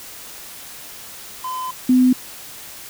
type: tone pair in turn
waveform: triangle / sine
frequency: 1020 / 253.5 Hz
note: C6 / B3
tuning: -44 / +45 cents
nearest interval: 2 octaves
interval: 2411 cents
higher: first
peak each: -22 / -10 dBFS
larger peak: second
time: 1.44-1.71 / 1.89-2.13 s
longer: first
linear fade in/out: 5 ms
effects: white hiss -37 dBFS RMS until 2.89 s